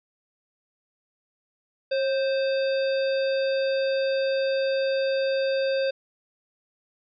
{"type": "harmonic tone with a mistuned harmonic", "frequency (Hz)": 522, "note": "C5", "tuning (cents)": -4, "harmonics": [1, 3, 5, 7, 9], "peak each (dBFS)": [-22, -35, -37, -39, -39], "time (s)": [1.91, 5.91], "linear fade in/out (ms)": 10, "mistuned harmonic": 1, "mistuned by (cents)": 55, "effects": []}